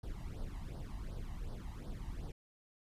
brown noise with flanger, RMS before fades -43 dBFS, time 0.03-2.32 s, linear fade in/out 5 ms, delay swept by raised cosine 0.2 to 1.06 ms, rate 2.7 Hz, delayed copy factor +0.8, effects resampled to 32000 Hz

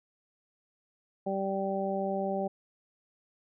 harmonic tone, 194.5 Hz, G3, 13 cents flat, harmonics 1 / 2 / 3 / 4, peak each -34 / -35 / -33 / -35 dBFS, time 1.26-2.48 s, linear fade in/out 10 ms, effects none

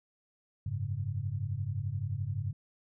sine chord, F# suspended second, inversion none, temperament just, 92.5 / 104.06 / 138.75 Hz, F#2 / G#2 / C#3, 0 / +4 / +2 cents, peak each -38 / -34 / -37 dBFS, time 0.66-2.53 s, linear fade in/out 5 ms, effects none

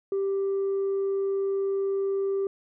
sine tone, 392 Hz, G4, in tune, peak -22 dBFS, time 0.12-2.47 s, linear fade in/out 2 ms, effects tanh soft clip ceiling -22 dBFS

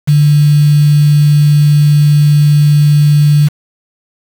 sine tone with quantisation, 147.5 Hz, D3, 8 cents sharp, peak -4 dBFS, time 0.07-3.49 s, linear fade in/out 20 ms, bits 4, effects none

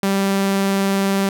sawtooth tone with vibrato, 196 Hz, G3, in tune, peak -12 dBFS, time 0.03-1.29 s, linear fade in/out 2 ms, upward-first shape sine, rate 20 Hz, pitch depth 15 cents each way, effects none

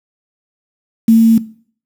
sine tone with quantisation, 226.1 Hz, A3, 47 cents sharp, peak -4 dBFS, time 1.08-1.38 s, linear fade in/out 5 ms, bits 5, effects noise-tail reverb RT60 0.5 s tail -18 dB re dry

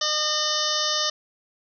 harmonic tone with a mistuned harmonic, 608 Hz, D#5, 40 cents flat, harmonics 1 / 2 / 3 / 5 / 6 / 7 / 8 / 9 / 10, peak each -32 / -30 / -33 / -30 / -29 / -33 / -30 / -29 / -31 dBFS, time 0.01-1.1 s, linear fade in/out 5 ms, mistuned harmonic 5, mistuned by -16 cents, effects none

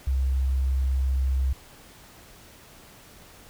sine tone, 66.1 Hz, C2, 18 cents sharp, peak -20 dBFS, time 0.07-1.53 s, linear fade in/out 5 ms, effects tanh soft clip ceiling -16 dBFS + pink hiss -50 dBFS RMS until 3.49 s

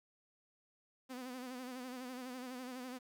sawtooth tone with vibrato, 253 Hz, B3, 42 cents sharp, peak -40 dBFS, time 1.09-2.99 s, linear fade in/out 20 ms, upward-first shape sine, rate 12 Hz, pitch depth 59 cents each way, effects 11-bit

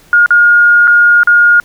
sine tone with dropouts, 1426 Hz, F6, 36 cents sharp, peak -3 dBFS, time 0.13-1.6 s, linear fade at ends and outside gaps 1 ms, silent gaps 0.261-0.306 / 0.873-0.877 / 1.233-1.273 s, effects pink hiss -44 dBFS RMS until 1.64 s

